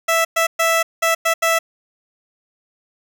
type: tone bursts at uneven times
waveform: 15% pulse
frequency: 659.3 Hz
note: E5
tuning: in tune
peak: -8 dBFS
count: 6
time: 0.08-0.25 / 0.36-0.47 / 0.59-0.83 / 1.02-1.15 / 1.25-1.34 / 1.42-1.59 s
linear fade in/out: 10 ms
effects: none